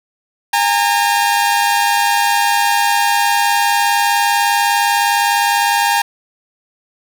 sawtooth tone pair together, 815 / 914.8 Hz, G#5 / A#5, -33 / -33 cents, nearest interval major second, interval 200 cents, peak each -11 / -11 dBFS, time 0.53-6.02 s, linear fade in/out 5 ms, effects none

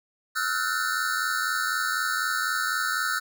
square tone cluster, 1300 / 1424 / 1508 / 1783 Hz, E6 / F6 / F#6 / A6, -24 / +33 / +32 / +22 cents, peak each -31 / -30 / -30 / -35 dBFS, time 0.35-3.2 s, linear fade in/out 20 ms, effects none

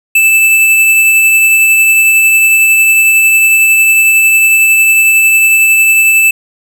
square tone with tremolo, 2637 Hz, E7, in tune, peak -4 dBFS, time 0.15-6.31 s, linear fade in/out 5 ms, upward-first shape triangle, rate 11 Hz, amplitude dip 25%, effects none

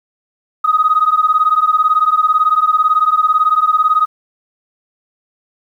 sine beating tone pair, 1244.5 / 1262.5 Hz, D#6 / D#6, 0 / +25 cents, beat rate 18 Hz, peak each -12 dBFS, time 0.64-4.06 s, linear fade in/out 10 ms, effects tanh soft clip ceiling -2 dBFS + 8-bit

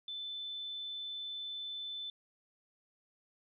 sine tone, 3520 Hz, A7, in tune, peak -39 dBFS, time 0.08-2.1 s, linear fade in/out 2 ms, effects none

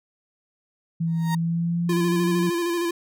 sine tone with pitch glide, 165.5 to 177.38 Hz, E3 to F3, +7 to +27 cents, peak -21 dBFS, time 1-2.5 s, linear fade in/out 10 ms, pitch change +120 cents, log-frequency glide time 1.34-2.27 s
35% pulse tone with exponential growth, 932.3 Hz, A#5, in tune, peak -22 dBFS, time 1.07-1.35 s, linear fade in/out 5 ms, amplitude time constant 59 ms
square tone with vibrato, 343.5 Hz, F4, 29 cents flat, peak -23 dBFS, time 1.89-2.91 s, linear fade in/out 5 ms, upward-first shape square, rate 13 Hz, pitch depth 29 cents each way
effects none

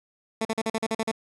15% pulse tone bursts, 222.5 Hz, A3, 20 cents sharp, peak -18 dBFS, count 9, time 0.41-1.115 s, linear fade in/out 5 ms, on 41 ms, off 42 ms, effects resampled to 24000 Hz + 10-bit

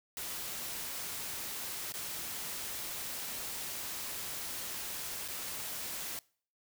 white noise with dropouts, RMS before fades -40 dBFS, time 0.17-6.19 s, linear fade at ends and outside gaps 1 ms, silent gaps 1.922-1.939 / 5.279-5.284 s, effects noise-tail reverb RT60 0.5 s tail -24 dB re dry

